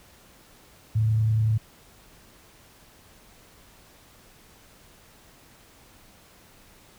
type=tone with frequency modulation; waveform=sine; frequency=110 Hz; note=A2; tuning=in tune; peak=-19 dBFS; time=0.95-1.58 s; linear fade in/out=10 ms; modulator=30.5 Hz; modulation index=0.21; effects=pink hiss -54 dBFS RMS until 6.98 s